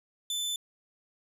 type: tone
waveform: sawtooth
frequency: 3520 Hz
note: A7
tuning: in tune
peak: -27 dBFS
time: 0.3-0.56 s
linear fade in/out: 2 ms
effects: resampled to 32000 Hz

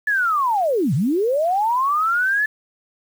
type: linear two-way sweep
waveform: sine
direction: down then up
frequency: 1743 to 116.54 to 1743 Hz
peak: -16 dBFS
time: 0.07-2.46 s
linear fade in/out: 5 ms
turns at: 0.94 s
effects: 7-bit

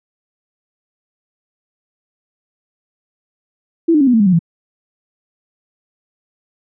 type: tone with pitch steps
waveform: sine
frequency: 332.1 / 301 / 272.9 / 247.4 / 224.2 / 203.3 / 184.24 / 167.01 Hz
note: E4 / D4 / C#4 / B3 / A3 / G#3 / F#3 / E3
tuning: +13 / +43 / -27 / +3 / +33 / -37 / -7 / +23 cents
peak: -8 dBFS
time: 3.88-4.392 s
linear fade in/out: 10 ms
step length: 64 ms
effects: none

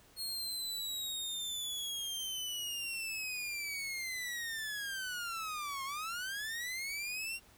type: linear two-way sweep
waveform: sawtooth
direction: down then up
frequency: 4303 to 1065 to 2782 Hz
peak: -34 dBFS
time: 0.16-7.4 s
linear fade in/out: 50 ms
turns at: 5.84 s
effects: pink hiss -62 dBFS RMS until 7.57 s

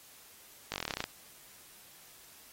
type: slowing click train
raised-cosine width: 0.2 ms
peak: -16 dBFS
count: 13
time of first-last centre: 0.72-1.041 s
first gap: 19 ms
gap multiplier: 1.06
effects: white hiss -56 dBFS RMS until 2.52 s + AAC 48 kbps

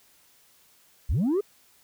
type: linear sweep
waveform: sine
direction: up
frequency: 40.73 to 427.2 Hz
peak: -19 dBFS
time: 1.09-1.41 s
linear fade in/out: 10 ms
effects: tanh soft clip ceiling -20 dBFS + white hiss -60 dBFS RMS until 1.83 s

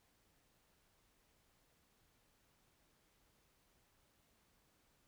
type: silence
effects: pink hiss -75 dBFS RMS until 5.07 s

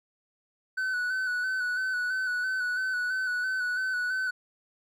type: tone with vibrato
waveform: triangle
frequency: 1498 Hz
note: F#6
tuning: 21 cents sharp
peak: -25 dBFS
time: 0.77-4.31 s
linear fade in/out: 10 ms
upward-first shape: square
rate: 3 Hz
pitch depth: 28 cents each way
effects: none

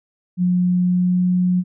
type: tone with pitch glide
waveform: sine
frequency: 179.6 to 180.74 Hz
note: F3 to F#3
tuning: +49 to -40 cents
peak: -14 dBFS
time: 0.37-1.64 s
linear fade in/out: 50 ms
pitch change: +11 cents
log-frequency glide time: 0.82-1.26 s
effects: none

